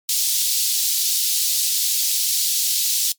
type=high-pass noise; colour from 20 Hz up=pink; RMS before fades=-20 dBFS; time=0.09-3.12 s; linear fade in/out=2 ms; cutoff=3900 Hz; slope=24 dB/octave; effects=noise-tail reverb RT60 0.1 s tail -19 dB re dry + MP3 96 kbps